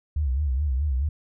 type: tone with vibrato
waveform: sine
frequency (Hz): 69.3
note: C#2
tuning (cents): 0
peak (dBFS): -21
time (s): 0.16-1.09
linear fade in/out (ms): 5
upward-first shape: sine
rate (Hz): 4.7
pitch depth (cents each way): 170
effects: none